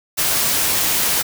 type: noise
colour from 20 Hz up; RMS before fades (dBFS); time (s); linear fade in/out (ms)
white; -18; 0.17-1.23; 20
effects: none